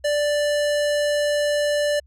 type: tone with low-pass filter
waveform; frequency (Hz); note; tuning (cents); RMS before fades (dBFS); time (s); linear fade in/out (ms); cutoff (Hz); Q
square; 587.3; D5; 0; -21; 0.04-2; 10; 10000; 0.77
effects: added 67 Hz sine -50 dBFS peak until 2.06 s